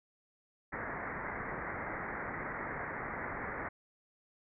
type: low-pass noise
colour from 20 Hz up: white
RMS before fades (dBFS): -40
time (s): 0.72-3.69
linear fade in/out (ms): 10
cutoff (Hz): 2100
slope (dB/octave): 96
effects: none